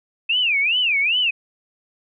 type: tone with vibrato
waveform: sine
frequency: 2579 Hz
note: E7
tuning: 39 cents flat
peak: -16 dBFS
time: 0.29-1.31 s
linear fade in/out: 10 ms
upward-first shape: sine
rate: 2.5 Hz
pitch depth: 280 cents each way
effects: none